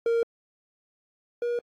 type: tone pair in turn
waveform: triangle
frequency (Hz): 463.9 / 478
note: A#4 / A#4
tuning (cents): -8 / +43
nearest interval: minor second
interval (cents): 51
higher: second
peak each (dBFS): -19 / -23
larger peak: first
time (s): 0.06-0.23 / 1.42-1.59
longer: neither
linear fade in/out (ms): 2
effects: AAC 48 kbps